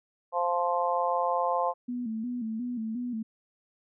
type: harmonic tone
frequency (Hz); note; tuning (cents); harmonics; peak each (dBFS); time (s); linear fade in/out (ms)
174.61; F3; 0; 3 / 4 / 5 / 6; -30 / -30 / -30 / -30; 0.32-1.74; 50
type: tone with vibrato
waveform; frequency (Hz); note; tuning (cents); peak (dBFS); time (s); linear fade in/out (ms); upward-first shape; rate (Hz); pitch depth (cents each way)
sine; 233.1; A#3; 0; -30; 1.88-3.23; 10; square; 2.8; 89
effects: none